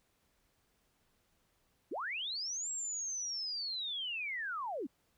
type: linear two-way sweep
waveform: sine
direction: up then down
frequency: 222.2 to 7650 to 222.2 Hz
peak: -36 dBFS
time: 1.91-4.87 s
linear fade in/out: 10 ms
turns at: 2.71 s
effects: pink hiss -75 dBFS RMS until 5.17 s